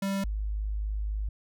square / sine tone pair in turn, 196 / 51.91 Hz, G3 / G#1, 0 / 0 cents, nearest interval octave + major seventh, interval 2300 cents, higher first, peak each -28 dBFS, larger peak neither, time 0.02-0.24 / 0.24-1.29 s, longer second, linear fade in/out 5 ms, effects none

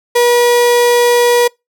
35% pulse tone, 482 Hz, B4, 42 cents flat, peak -6 dBFS, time 0.15-1.48 s, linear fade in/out 10 ms, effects noise-tail reverb RT60 0.2 s tail -26 dB re dry

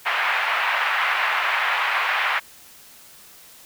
white band-pass noise, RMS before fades -22 dBFS, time 0.05-2.4 s, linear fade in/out 20 ms, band 780 to 2400 Hz, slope 24 dB/octave, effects white hiss -47 dBFS RMS until 3.65 s

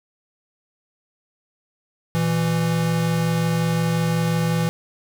square tone pair together, 120.03 / 165.6 Hz, B2 / E3, -49 / +8 cents, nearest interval tritone, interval 557 cents, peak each -26 / -20 dBFS, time 2.15-4.69 s, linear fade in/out 0 ms, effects none

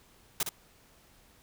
white noise with echo, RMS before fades -29 dBFS, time 0.4-0.43 s, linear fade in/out 2 ms, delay 61 ms, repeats 1, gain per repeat -6 dB, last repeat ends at 0.491 s, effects pink hiss -61 dBFS RMS until 1.42 s

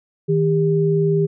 sine tone pair together, 158.6 / 399.6 Hz, D#3 / G4, +33 / +33 cents, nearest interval octave + major third, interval 1600 cents, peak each -17 dBFS, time 0.28-1.27 s, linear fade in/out 20 ms, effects none

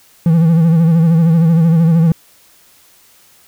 triangle tone with vibrato, 164.81 Hz, E3, in tune, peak -5 dBFS, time 0.26-2.12 s, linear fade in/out 2 ms, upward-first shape sine, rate 13 Hz, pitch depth 65 cents each way, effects white hiss -48 dBFS RMS until 3.47 s

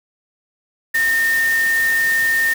sine tone in noise, 1824 Hz, A#6, 38 cents flat, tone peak -14 dBFS, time 0.94-2.54 s, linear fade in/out 10 ms, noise white, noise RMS -28 dBFS, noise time 0.94-2.54 s, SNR +11 dB, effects none

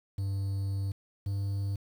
triangle tone pair in turn, 98 / 99.2 Hz, G2 / G2, 0 / +21 cents, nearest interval unison, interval 21 cents, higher second, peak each -27 dBFS, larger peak neither, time 0.18-0.92 / 1.26-1.76 s, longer first, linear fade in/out 5 ms, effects 9-bit

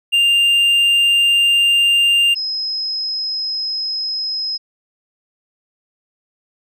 triangle / sine tone pair in turn, 2796 / 5113 Hz, F7 / D#8, +1 / +46 cents, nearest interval minor seventh, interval 1045 cents, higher second, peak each -9 / -19 dBFS, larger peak first, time 0.12-2.35 / 2.35-4.58 s, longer neither, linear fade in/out 20 ms, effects none

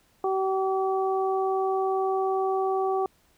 harmonic tone, 382.5 Hz, G4, 42 cents flat, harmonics 1 / 2 / 3, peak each -25 / -27 / -33 dBFS, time 0.24-3.06 s, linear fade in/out 2 ms, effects pink hiss -64 dBFS RMS until 3.37 s

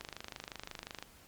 click train, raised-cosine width 0.2 ms, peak -24 dBFS, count 27, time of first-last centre 0.01-1.026 s, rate 25.6 Hz, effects pink hiss -59 dBFS RMS until 1.27 s + MP3 96 kbps

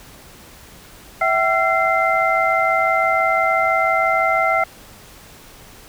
sine tone cluster, 656 / 762 / 1353 / 2079 Hz, E5 / G5 / E6 / C7, -9 / -49 / +45 / -12 cents, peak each -20 dBFS, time 1.21-4.64 s, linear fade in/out 5 ms, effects pink hiss -43 dBFS RMS until 5.88 s

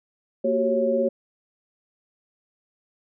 sine tone cluster, 231.8 / 370.6 / 388.3 / 549 Hz, A#3 / F#4 / G4 / C#5, -10 / +3 / -16 / -17 cents, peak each -26 / -29 / -28 / -21 dBFS, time 0.44-1.09 s, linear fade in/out 10 ms, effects none

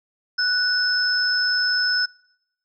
sine tone pair together, 1481 / 5225 Hz, F#6 / E8, +1 / -16 cents, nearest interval octave + minor seventh, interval 2183 cents, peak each -21 dBFS, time 0.38-2.06 s, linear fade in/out 10 ms, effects noise-tail reverb RT60 0.9 s tail -26 dB re dry

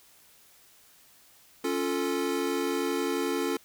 square chord, Db augmented, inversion none, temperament equal, 277.2 / 349.2 / 440 Hz, Db4 / F4 / A4, 0 / 0 / 0 cents, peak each -32 dBFS, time 1.64-3.57 s, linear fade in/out 5 ms, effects white hiss -58 dBFS RMS until 3.64 s

